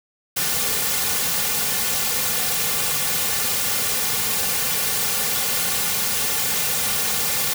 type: noise with comb filter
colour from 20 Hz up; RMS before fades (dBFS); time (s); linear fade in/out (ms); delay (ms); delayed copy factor
white; -22; 0.36-7.54; 10; 3.1; -0.8
effects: none